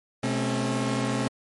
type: tone cluster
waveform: sawtooth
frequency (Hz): 126.4 / 216.7 / 270.7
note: B2 / A3 / C#4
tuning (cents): +41 / -26 / -41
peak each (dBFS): -25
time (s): 0.23-1.28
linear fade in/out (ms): 5
effects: MP3 48 kbps